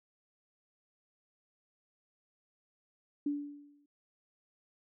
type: tone with exponential decay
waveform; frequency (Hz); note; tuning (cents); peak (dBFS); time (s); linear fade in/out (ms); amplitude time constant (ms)
sine; 289.2; D4; -27; -28; 3.26-3.86; 5; 130
effects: none